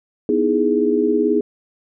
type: chord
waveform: sine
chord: E major seventh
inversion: second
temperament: equal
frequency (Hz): 246.9 / 311.1 / 329.6 / 415.3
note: B3 / D#4 / E4 / G#4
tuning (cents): 0 / 0 / 0 / 0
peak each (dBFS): -21 / -20 / -23 / -17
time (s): 0.29-1.41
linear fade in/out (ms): 2
effects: none